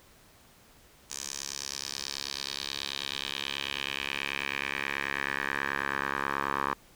10% pulse tone with band-pass filter sweep, 69.3 Hz, C#2, in tune, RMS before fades -34 dBFS, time 1.1-6.74 s, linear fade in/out 5 ms, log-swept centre 6700 to 1200 Hz, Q 2.7, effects pink hiss -58 dBFS RMS until 6.95 s

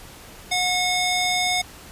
square tone with band-pass filter, 727 Hz, F#5, 31 cents flat, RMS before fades -22 dBFS, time 0.51-1.62 s, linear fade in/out 10 ms, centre 4400 Hz, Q 0.77, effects pink hiss -43 dBFS RMS until 1.91 s + resampled to 32000 Hz

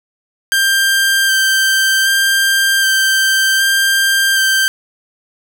sawtooth tone with vibrato, 1576 Hz, G6, 9 cents sharp, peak -7 dBFS, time 0.52-4.68 s, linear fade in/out 0 ms, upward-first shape square, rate 0.65 Hz, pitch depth 11 cents each way, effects none

